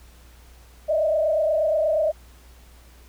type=tone with frequency modulation; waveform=sine; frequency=622.3 Hz; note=D#5; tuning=in tune; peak=-18 dBFS; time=0.88-2.12 s; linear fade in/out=20 ms; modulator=28.4 Hz; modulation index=1.2; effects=added 60 Hz sine -47 dBFS peak until 3.08 s + pink hiss -54 dBFS RMS until 3.08 s